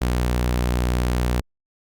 sawtooth tone, 61 Hz, B1, 21 cents flat, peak -15 dBFS, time 0.01-1.41 s, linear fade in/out 10 ms, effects Opus 48 kbps

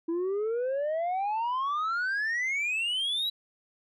sine exponential sweep, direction up, 326.1 to 3951 Hz, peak -24 dBFS, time 0.08-3.3 s, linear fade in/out 10 ms, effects tanh soft clip ceiling -26 dBFS

